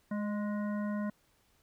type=harmonic tone with a mistuned harmonic; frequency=208.5 Hz; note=G#3; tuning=7 cents sharp; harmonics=1 / 3 / 5 / 7 / 9; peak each=-32 / -42 / -46 / -49 / -51 dBFS; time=0.11-1.1 s; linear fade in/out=5 ms; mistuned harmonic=3; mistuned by=-25 cents; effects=pink hiss -70 dBFS RMS until 1.62 s